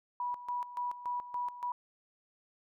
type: tone with tremolo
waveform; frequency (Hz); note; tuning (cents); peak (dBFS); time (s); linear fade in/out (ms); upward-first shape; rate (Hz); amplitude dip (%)
sine; 977; B5; -19; -32; 0.2-1.72; 2; square; 3.5; 75
effects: none